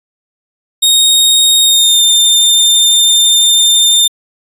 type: tone with pitch glide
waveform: sawtooth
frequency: 3729 to 3606 Hz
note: A#7 to A7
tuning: 0 to +42 cents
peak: -3 dBFS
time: 0.82-4.08 s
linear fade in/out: 10 ms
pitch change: -58 cents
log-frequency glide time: 1.62-2.02 s
effects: resampled to 32000 Hz